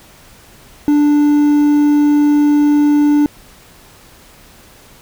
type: tone with quantisation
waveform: triangle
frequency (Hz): 293.7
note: D4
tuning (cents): 0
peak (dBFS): -6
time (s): 0.88-3.26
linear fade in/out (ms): 0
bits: 6
effects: pink hiss -43 dBFS RMS until 5.01 s